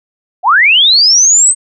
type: linear sweep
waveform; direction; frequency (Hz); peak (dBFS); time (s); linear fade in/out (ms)
sine; up; 659.3 to 8372; -4; 0.43-1.55; 50
effects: none